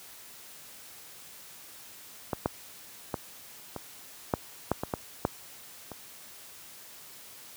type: clicks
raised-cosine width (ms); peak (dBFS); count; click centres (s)
1; -14 / -11 / -15 / -21 / -10 / -10 / -16 / -14 / -10 / -25; 10; 2.332 / 2.459 / 3.142 / 3.763 / 4.338 / 4.716 / 4.835 / 4.938 / 5.251 / 5.917
effects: white hiss -49 dBFS RMS until 7.56 s + high-pass 60 Hz 12 dB/octave